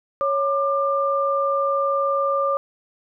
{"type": "tone pair together", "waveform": "sine", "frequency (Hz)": [554.4, 1193.2], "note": ["C#5", "D6"], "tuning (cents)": [0, 27], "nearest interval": "octave + minor second", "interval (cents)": 1327, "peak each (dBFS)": -21, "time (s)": [0.21, 2.57], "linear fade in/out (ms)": 0, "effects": []}